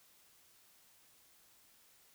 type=silence; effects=white hiss -66 dBFS RMS until 2.14 s